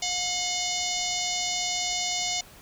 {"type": "harmonic tone with a mistuned harmonic", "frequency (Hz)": 719, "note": "F#5", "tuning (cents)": -50, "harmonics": [1, 3, 4, 5, 6, 7, 8, 9, 10], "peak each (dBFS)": [-35, -35, -35, -35, -35, -35, -35, -35, -35], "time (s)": [0.02, 2.41], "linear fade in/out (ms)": 5, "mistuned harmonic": 4, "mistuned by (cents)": 53, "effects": ["pink hiss -50 dBFS RMS until 2.61 s"]}